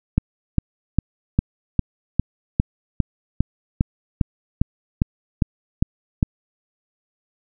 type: click train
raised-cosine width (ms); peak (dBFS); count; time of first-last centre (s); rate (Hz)
5; -3; 16; 0.18-6.228; 2.48
effects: none